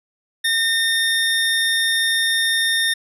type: tone pair together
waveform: square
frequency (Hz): 1823 / 3649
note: A#6 / A#7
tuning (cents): -39 / -38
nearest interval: octave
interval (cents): 1201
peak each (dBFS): -20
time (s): 0.44-2.94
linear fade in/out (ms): 10
effects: resampled to 32000 Hz